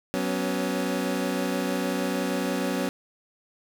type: chord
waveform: 25% pulse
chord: F# suspended fourth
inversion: none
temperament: equal with one note detuned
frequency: 186.93 / 246.9 / 277.2 Hz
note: F#3 / B3 / C#4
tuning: +18 / 0 / 0 cents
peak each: -26 dBFS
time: 0.14-2.89 s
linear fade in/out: 0 ms
effects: none